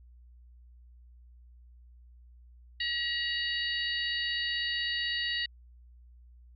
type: harmonic tone with a mistuned harmonic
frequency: 956 Hz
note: A#5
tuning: 43 cents sharp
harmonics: 2 / 3 / 4 / 5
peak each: -33 / -35 / -36 / -37 dBFS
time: 2.8-5.46 s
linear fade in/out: 5 ms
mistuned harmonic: 5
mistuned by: -96 cents
effects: added 60 Hz sine -52 dBFS peak until 6.55 s